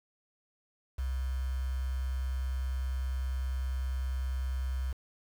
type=tone with quantisation; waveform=sine; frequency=65 Hz; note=C2; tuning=11 cents flat; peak=-30 dBFS; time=0.98-4.93 s; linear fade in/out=10 ms; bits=8; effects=none